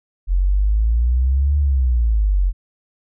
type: exponential two-way sweep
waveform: sine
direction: up then down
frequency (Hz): 43.65 to 73.42 to 43.65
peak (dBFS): -13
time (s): 0.27-2.53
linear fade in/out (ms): 50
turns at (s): 1.58
effects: none